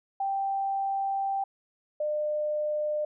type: tone pair in turn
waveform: sine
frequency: 784 / 602.1 Hz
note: G5 / D5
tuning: 0 / +43 cents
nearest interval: perfect fourth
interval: 457 cents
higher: first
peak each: -26 / -26 dBFS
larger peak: neither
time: 0.2-1.44 / 2-3.05 s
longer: first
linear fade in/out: 5 ms
effects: none